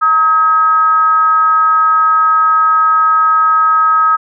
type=tone with frequency modulation; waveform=sine; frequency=1274 Hz; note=D#6; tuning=41 cents sharp; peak=-7 dBFS; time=0.01-4.17 s; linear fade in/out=20 ms; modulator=348 Hz; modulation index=0.35; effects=none